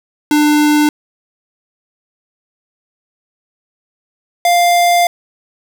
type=tone pair in turn; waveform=square; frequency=298.5 / 698.6 Hz; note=D4 / F5; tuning=+28 / 0 cents; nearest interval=octave + minor third; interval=1472 cents; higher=second; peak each=-9 dBFS; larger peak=neither; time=0.31-0.89 / 4.45-5.07 s; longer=second; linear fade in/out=2 ms; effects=7-bit